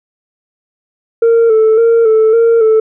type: tone with vibrato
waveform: sine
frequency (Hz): 450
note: A4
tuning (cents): +39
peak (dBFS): -3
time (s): 1.22-2.8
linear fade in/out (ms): 5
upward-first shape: square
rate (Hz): 1.8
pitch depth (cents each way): 41
effects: tanh soft clip ceiling -4 dBFS